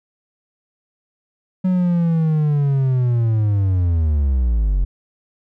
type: linear sweep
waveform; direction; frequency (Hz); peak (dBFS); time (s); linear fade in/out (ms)
triangle; down; 186.7 to 43.08; -12; 1.64-4.85; 10
effects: none